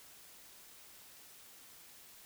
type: silence
effects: white hiss -57 dBFS RMS until 2.25 s